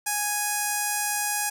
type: tone with notch filter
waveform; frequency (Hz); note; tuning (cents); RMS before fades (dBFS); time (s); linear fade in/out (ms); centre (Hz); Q
5% pulse; 830.6; G#5; 0; -27; 0.06-1.5; 10; 3700; 0.78
effects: none